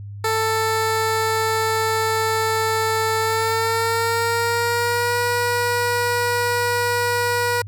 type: tone with pitch glide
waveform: 15% pulse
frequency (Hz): 442.5 to 482.5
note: A4 to B4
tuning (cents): +10 to -40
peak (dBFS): -12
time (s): 0.24-7.62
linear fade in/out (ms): 5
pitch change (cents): +150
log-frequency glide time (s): 3.19-5.19
effects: added 101 Hz sine -31 dBFS peak until 7.67 s